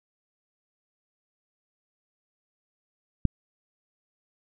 click, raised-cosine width 5 ms, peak -8 dBFS, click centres 3.253 s, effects none

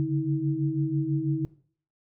sine tone cluster, 140.4 / 146.5 / 320.4 Hz, C#3 / D3 / E4, +22 / -4 / -49 cents, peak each -28 dBFS, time 0-1.45 s, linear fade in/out 0 ms, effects noise-tail reverb RT60 0.5 s tail -19 dB re dry

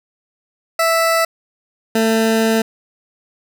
20% pulse tone pair in turn, 659.3 / 223.3 Hz, E5 / A3, 0 / +26 cents, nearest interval octave + perfect fifth, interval 1874 cents, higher first, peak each -8 dBFS, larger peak neither, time 0.79-1.25 / 1.95-2.62 s, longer second, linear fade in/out 5 ms, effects none

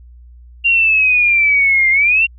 sine exponential two-way sweep, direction down then up, 2781 to 2093 to 2781 Hz, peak -9 dBFS, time 0.64-2.27 s, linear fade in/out 20 ms, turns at 1.9 s, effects added 60 Hz sine -37 dBFS peak until 2.38 s

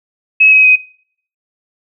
sine tone with pitch steps, 2568 / 2541 / 2515 Hz, E7 / D#7 / D#7, -46 / +36 / +18 cents, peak -4 dBFS, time 0.4-0.76 s, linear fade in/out 10 ms, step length 120 ms, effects noise-tail reverb RT60 0.6 s tail -24 dB re dry

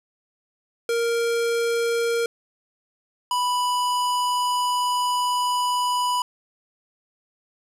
square tone pair in turn, 466.2 / 987.8 Hz, A#4 / B5, 0 / 0 cents, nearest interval octave + minor second, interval 1300 cents, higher second, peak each -21 dBFS, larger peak neither, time 0.89-2.26 / 3.31-6.22 s, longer second, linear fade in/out 2 ms, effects low-pass 12000 Hz 12 dB/octave + 9-bit

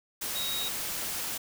sine tone in noise, 3788 Hz, A#7, 27 cents sharp, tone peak -32 dBFS, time 0.35-0.69 s, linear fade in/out 10 ms, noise white, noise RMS -34 dBFS, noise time 0.21-1.38 s, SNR -1 dB, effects none

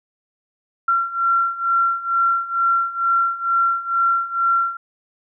sine beating tone pair, 1365 / 1367.2 Hz, F6 / F6, -40 / -37 cents, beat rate 2.2 Hz, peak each -21 / -18 dBFS, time 0.88-4.77 s, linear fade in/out 5 ms, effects none

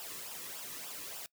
white noise with flanger, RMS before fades -44 dBFS, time 0-1.26 s, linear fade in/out 0 ms, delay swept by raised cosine 0.47 to 1.38 ms, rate 3.4 Hz, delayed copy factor -0.65, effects noise-tail reverb RT60 0.1 s tail -22 dB re dry

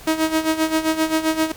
sawtooth tone with tremolo, 317.4 Hz, D#4, 35 cents sharp, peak -11 dBFS, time 0.07-1.52 s, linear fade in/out 5 ms, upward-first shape sine, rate 7.6 Hz, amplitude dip 75%, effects pink hiss -41 dBFS RMS until 1.56 s

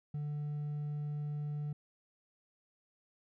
triangle tone with hard clipping, 147.7 Hz, D3, 10 cents sharp, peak -36 dBFS, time 0.14-1.73 s, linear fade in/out 5 ms, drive 5 dB, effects none

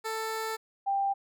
15% pulse / sine tone pair in turn, 442.6 / 790.4 Hz, A4 / G5, +10 / +14 cents, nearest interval minor seventh, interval 1004 cents, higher second, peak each -25 dBFS, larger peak neither, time 0.04-0.57 / 0.86-1.14 s, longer first, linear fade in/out 20 ms, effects none

